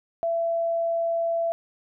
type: tone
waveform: sine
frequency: 670 Hz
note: E5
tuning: 28 cents sharp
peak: -22 dBFS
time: 0.23-1.52 s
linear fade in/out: 0 ms
effects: none